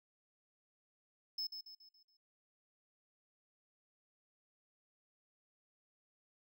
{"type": "tone with echo", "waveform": "triangle", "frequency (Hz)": 5220, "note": "E8", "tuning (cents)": -18, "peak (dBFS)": -36, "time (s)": [1.38, 1.47], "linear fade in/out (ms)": 5, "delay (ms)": 140, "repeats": 5, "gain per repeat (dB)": -7, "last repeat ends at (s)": 2.17, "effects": ["noise-tail reverb RT60 0.2 s tail -22 dB re dry"]}